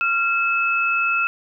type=tone pair together; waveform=sine; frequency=1380.4 / 2600 Hz; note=F6 / E7; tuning=-21 / -24 cents; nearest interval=major seventh; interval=1097 cents; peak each=-20 dBFS; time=0.01-1.27 s; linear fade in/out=0 ms; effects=none